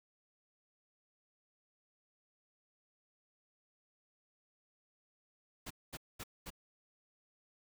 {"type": "noise bursts", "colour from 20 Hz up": "pink", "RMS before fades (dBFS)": -45, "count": 4, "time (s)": [5.66, 6.504], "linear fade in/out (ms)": 10, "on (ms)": 46, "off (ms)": 220, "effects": []}